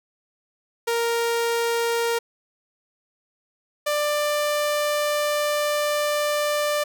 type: tone pair in turn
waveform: sawtooth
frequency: 466.2 / 592.1 Hz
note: A#4 / D5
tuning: 0 / +14 cents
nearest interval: major third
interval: 414 cents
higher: second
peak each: -17 dBFS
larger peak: neither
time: 0.87-2.19 / 3.86-6.84 s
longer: second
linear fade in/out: 10 ms
effects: none